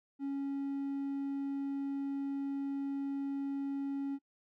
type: tone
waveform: triangle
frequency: 277.2 Hz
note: C#4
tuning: in tune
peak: -31 dBFS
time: 0.19-4.19 s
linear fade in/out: 50 ms
effects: noise-tail reverb RT60 0.1 s tail -23 dB re dry + tanh soft clip ceiling -27 dBFS